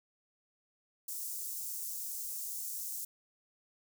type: high-pass noise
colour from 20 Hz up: white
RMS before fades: -40 dBFS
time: 1.08-3.05 s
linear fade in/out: 5 ms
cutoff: 6300 Hz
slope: 24 dB/octave
effects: none